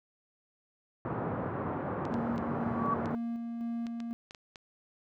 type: band-pass noise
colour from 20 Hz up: pink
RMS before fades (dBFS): -35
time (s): 1.05-3.15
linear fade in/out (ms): 0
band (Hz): 100 to 1300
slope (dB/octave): 24
type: clicks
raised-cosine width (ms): 0.2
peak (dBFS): -29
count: 9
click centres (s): 2.053 / 2.141 / 2.38 / 3.058 / 3.868 / 4.003 / 4.309 / 4.348 / 4.558
type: tone with tremolo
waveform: triangle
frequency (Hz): 233.1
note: A#3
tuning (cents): 0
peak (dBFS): -30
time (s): 2.11-4.13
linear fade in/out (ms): 0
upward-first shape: square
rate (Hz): 2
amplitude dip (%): 30
type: tone with exponential growth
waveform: sine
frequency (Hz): 1135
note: C#6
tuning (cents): +41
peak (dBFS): -25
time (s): 2.48-2.94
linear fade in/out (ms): 2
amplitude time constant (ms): 98
effects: none